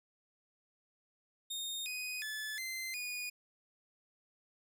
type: tone with pitch steps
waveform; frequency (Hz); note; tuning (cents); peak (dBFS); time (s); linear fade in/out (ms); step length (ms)
sawtooth; 3686 / 2495 / 1730 / 2073 / 2460; A#7 / D#7 / A6 / C7 / D#7; -20 / +4 / -30 / -17 / -20; -35; 1.5-3.3; 10; 360
effects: none

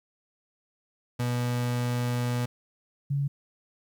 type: tone pair in turn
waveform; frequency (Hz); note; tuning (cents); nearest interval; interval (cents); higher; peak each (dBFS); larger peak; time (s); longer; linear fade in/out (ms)
35% pulse / sine; 122.1 / 140.75; B2 / C#3; -19 / +27; major second; 246; second; -24; neither; 1.19-2.46 / 3.1-3.28; first; 10
effects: 11-bit

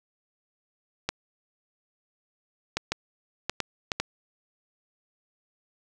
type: clicks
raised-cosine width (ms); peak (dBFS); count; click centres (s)
0.2; -9; 7; 1.09 / 2.77 / 2.92 / 3.496 / 3.603 / 3.918 / 4
effects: none

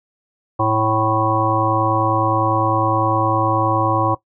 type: harmonic tone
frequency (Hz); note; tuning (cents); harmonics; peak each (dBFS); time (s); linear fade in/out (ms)
109.8; A2; -3; 1 / 3 / 5 / 7 / 9 / 10; -22 / -22 / -22 / -22 / -22 / -22; 0.59-4.15; 10
effects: noise-tail reverb RT60 0.1 s tail -17 dB re dry

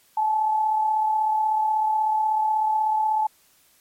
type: tone pair together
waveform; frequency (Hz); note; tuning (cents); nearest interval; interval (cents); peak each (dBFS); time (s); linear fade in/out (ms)
sine; 830 / 866.3; G#5 / A5; -1 / -27; minor second; 74; -31 / -19; 0.17-3.27; 5
effects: white hiss -59 dBFS RMS until 3.8 s + MP3 64 kbps

